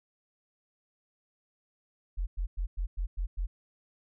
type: tone bursts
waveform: sine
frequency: 43.47 Hz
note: F1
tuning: 7 cents flat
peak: -28 dBFS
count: 7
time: 2.17-3.47 s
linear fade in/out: 20 ms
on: 100 ms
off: 100 ms
effects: none